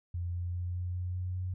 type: tone with pitch steps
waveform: sine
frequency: 87.31 / 88.02 / 88.73 / 89.45 / 90.18 / 90.91 / 91.65 Hz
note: F2 / F2 / F2 / F2 / F#2 / F#2 / F#2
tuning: 0 / +14 / +28 / +42 / -44 / -30 / -16 cents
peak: -32 dBFS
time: 0.14-1.54 s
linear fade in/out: 5 ms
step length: 200 ms
effects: none